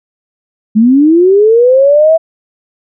sine linear sweep, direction up, 207.7 to 659.3 Hz, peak -3 dBFS, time 0.75-2.18 s, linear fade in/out 20 ms, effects none

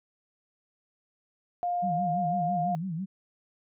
sine tone, 706 Hz, F5, 19 cents sharp, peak -26 dBFS, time 1.63-2.75 s, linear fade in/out 0 ms
sine tone with vibrato, 174.61 Hz, F3, in tune, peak -30 dBFS, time 1.82-3.06 s, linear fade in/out 20 ms, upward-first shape sine, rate 6 Hz, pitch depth 180 cents each way
effects none

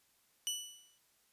20% pulse tone with exponential decay, 2964 Hz, F#7, 2 cents sharp, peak -27 dBFS, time 0.47-0.98 s, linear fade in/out 0 ms, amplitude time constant 110 ms, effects white hiss -72 dBFS RMS until 1.32 s + resampled to 32000 Hz

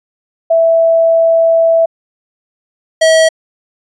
sine / square tone pair in turn, 659.3 / 642.8 Hz, E5 / E5, 0 / -44 cents, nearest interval unison, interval 44 cents, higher first, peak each -6 / -6 dBFS, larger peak neither, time 0.5-1.86 / 3.01-3.29 s, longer first, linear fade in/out 10 ms, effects resampled to 22050 Hz

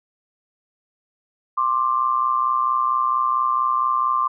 sine tone pair together, 1053.6 / 1178 Hz, C6 / D6, +12 / +5 cents, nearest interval major second, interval 193 cents, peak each -20 / -20 dBFS, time 1.57-4.28 s, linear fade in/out 10 ms, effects none

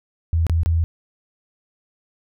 sine tone with dropouts, 82.41 Hz, E2, in tune, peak -15 dBFS, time 0.33-0.84 s, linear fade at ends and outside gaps 0 ms, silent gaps 0.467-0.497 / 0.633-0.66 s, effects none

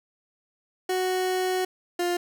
30% pulse tone pair in turn, 370 / 351.6 Hz, F#4 / F4, 0 / +12 cents, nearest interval minor second, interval 88 cents, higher first, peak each -21 dBFS, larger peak neither, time 0.89-1.65 / 1.99-2.17 s, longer first, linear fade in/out 5 ms, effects none

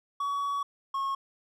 triangle tone pair in turn, 1129 / 1090.2 Hz, C#6 / C#6, +31 / -29 cents, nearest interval minor second, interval 60 cents, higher first, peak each -26 dBFS, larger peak neither, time 0.2-0.63 / 0.94-1.15 s, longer first, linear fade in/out 5 ms, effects none

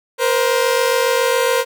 sawtooth tone pair together, 472.8 / 520 Hz, A#4 / C5, +24 / -11 cents, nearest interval major second, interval 165 cents, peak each -13 dBFS, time 0.18-1.65 s, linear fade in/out 50 ms, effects none

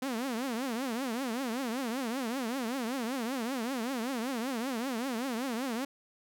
sawtooth tone with vibrato, 246.9 Hz, B3, in tune, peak -28 dBFS, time 0.02-5.85 s, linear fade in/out 5 ms, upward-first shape triangle, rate 5.2 Hz, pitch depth 240 cents each way, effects none

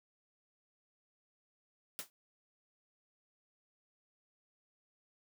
white noise with exponential decay, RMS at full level -37 dBFS, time 1.99-2.1 s, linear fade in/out 0 ms, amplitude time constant 23 ms, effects high-pass 150 Hz 12 dB/octave

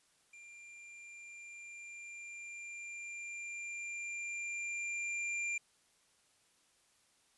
square tone with level ramp, 2384 Hz, D7, 25 cents sharp, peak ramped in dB -53 to -35 dBFS, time 0.33-5.58 s, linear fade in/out 5 ms, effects white hiss -71 dBFS RMS until 7.37 s + resampled to 24000 Hz

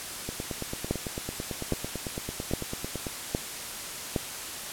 two click trains, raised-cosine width 2 ms, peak -19 / -12 dBFS, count 26 / 5, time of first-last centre 0.29-3.068 / 0.91-4.162 s, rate 9 / 1.23 Hz, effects white hiss -37 dBFS RMS until 4.72 s + low-pass 12000 Hz 12 dB/octave

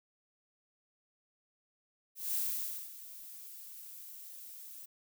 violet noise with ADSR envelope, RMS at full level -33 dBFS, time 2.15-4.86 s, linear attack 200 ms, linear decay 540 ms, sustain -16 dB, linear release 11 ms, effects none

